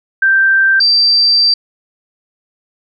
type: tone pair in turn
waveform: sine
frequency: 1568 / 4686 Hz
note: G6 / D8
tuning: 0 / -5 cents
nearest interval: octave + perfect fifth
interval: 1895 cents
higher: second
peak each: -7 dBFS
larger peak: neither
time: 0.22-0.8 / 0.8-1.54 s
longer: second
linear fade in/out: 5 ms
effects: none